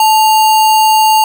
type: tone with sample-and-hold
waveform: sine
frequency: 872 Hz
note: A5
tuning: 16 cents flat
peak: -5 dBFS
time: 0-1.24 s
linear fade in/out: 2 ms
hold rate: 3675 Hz
effects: none